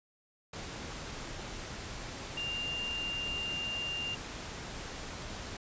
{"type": "tone in noise", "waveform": "sine", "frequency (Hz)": 2794, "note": "F7", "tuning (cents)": 0, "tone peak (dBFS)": -34, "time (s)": [2.37, 4.15], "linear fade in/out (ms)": 5, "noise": "pink", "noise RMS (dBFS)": -42, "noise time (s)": [0.53, 5.57], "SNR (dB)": 5, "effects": ["resampled to 16000 Hz"]}